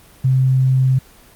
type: tone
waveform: sine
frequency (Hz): 130.81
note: C3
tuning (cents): 0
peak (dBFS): -11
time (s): 0.24-0.99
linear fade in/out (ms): 10
effects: pink hiss -46 dBFS RMS until 1.35 s + Opus 24 kbps